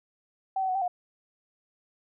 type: tone with pitch steps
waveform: sine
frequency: 768 / 759 / 741 / 778 / 718 Hz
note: G5 / F#5 / F#5 / G5 / F5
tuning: -36 / +44 / +2 / -13 / +48 cents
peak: -25 dBFS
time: 0.56-0.88 s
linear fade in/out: 5 ms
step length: 64 ms
effects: none